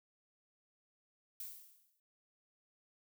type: noise with exponential decay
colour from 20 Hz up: violet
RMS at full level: -43 dBFS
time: 1.4-2 s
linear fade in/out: 2 ms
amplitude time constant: 130 ms
effects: none